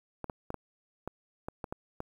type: clicks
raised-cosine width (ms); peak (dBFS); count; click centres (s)
1; -22; 9; 0.243 / 0.298 / 0.504 / 0.543 / 1.076 / 1.485 / 1.642 / 1.725 / 2.004
effects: 9-bit